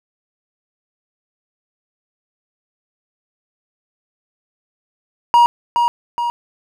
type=tone with echo; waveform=triangle; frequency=951 Hz; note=A#5; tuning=34 cents sharp; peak=-5 dBFS; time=5.34-5.46 s; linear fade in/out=0 ms; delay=420 ms; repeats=2; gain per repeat=-5 dB; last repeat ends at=6.3 s; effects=none